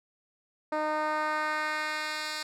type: tone with band-pass filter sweep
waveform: 10% pulse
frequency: 306.5 Hz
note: D#4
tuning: 26 cents flat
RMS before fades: -31 dBFS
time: 0.72-2.43 s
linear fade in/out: 5 ms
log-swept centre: 630 to 4400 Hz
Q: 1
effects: none